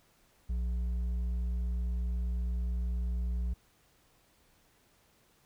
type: tone with hard clipping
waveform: sine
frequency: 60 Hz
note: B1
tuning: 49 cents flat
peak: -31 dBFS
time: 0.49-3.54 s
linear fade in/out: 10 ms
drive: 4 dB
effects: pink hiss -67 dBFS RMS until 5.45 s